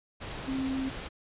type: tone in noise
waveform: sine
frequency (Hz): 265.7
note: C4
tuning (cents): +27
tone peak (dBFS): -29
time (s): 0.47-0.9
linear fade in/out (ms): 20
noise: pink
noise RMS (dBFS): -39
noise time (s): 0.2-1.09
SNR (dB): +7
effects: resampled to 8000 Hz